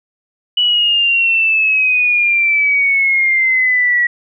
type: exponential sweep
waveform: sine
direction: down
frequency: 2960 to 1922 Hz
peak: -10 dBFS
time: 0.57-4.07 s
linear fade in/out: 5 ms
effects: none